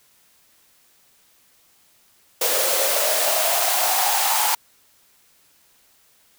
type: noise with high-pass filter sweep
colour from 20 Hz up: white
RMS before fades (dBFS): -20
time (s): 2.41-4.55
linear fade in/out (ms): 5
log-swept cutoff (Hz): 490 to 890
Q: 6.7
effects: white hiss -58 dBFS RMS until 6.38 s